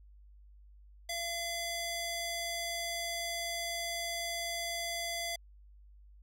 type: tone with band-pass filter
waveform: square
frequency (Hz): 681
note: F5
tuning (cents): -44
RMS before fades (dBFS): -37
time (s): 1.09-5.36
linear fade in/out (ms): 5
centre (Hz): 5800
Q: 0.58
effects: added 50 Hz sine -54 dBFS peak until 6.22 s